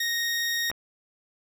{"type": "tone", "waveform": "20% pulse", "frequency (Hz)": 1864.7, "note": "A#6", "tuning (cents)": 0, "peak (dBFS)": -20, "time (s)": [0, 0.71], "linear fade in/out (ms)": 5}
{"type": "clicks", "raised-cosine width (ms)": 0.5, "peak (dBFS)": -21, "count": 2, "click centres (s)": [0.701, 0.715]}
{"effects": []}